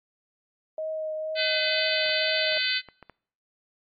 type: tone with vibrato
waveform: sine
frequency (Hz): 627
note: D#5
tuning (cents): +13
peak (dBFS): -28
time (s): 0.78-2.58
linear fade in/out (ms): 2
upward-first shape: triangle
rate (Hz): 2.1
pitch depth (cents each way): 14
type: harmonic tone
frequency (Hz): 507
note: B4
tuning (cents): +45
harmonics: 3 / 4 / 5 / 6 / 7 / 8 / 9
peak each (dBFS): -31 / -31 / -31 / -31 / -31 / -31 / -31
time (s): 1.35-2.82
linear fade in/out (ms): 50
type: clicks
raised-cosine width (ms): 0.5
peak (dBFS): -29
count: 7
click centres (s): 2.062 / 2.093 / 2.523 / 2.569 / 2.887 / 3.027 / 3.097
effects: noise-tail reverb RT60 0.6 s tail -24 dB re dry + MP3 32 kbps